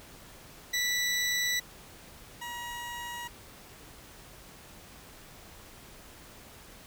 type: tone pair in turn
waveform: 20% pulse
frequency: 1967 / 956.1 Hz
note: B6 / A#5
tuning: -7 / +44 cents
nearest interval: octave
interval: 1249 cents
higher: first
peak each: -22 / -32 dBFS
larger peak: first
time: 0.73-1.6 / 2.41-3.28 s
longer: neither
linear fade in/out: 10 ms
effects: pink hiss -51 dBFS RMS until 6.86 s